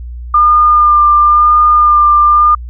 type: tone with vibrato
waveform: sine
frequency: 1203 Hz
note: D6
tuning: 41 cents sharp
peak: -4 dBFS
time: 0.34-2.55 s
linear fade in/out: 5 ms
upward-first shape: sine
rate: 0.97 Hz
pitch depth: 17 cents each way
effects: added 60 Hz sine -22 dBFS peak until 2.69 s